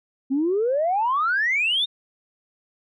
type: exponential sweep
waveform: sine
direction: up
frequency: 257.7 to 3729 Hz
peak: -18 dBFS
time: 0.3-1.86 s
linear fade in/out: 20 ms
effects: tanh soft clip ceiling -14 dBFS